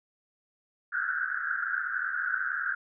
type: band-pass noise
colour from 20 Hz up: white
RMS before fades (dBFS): -31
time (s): 0.92-2.75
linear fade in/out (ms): 10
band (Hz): 1400 to 1600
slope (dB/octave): 96
effects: none